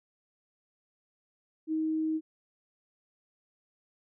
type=tone; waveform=sine; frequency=315.5 Hz; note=D#4; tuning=24 cents sharp; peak=-27 dBFS; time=1.67-2.21 s; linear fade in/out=50 ms; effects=none